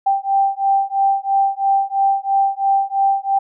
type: beating tone pair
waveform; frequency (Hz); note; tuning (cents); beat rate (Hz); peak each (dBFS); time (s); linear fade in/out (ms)
sine; 784 / 787; G5 / G5; 0 / +7; 3; -17; 0.06-3.39; 10
effects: none